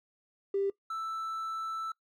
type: tone pair in turn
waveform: triangle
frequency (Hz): 395.2 / 1322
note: G4 / E6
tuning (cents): +14 / +5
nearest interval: octave + major sixth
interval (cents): 2091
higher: second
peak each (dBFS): -23 / -31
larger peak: first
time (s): 0.54-0.7 / 0.9-1.92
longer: second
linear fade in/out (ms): 5
effects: noise-tail reverb RT60 0.1 s tail -22 dB re dry + tanh soft clip ceiling -25 dBFS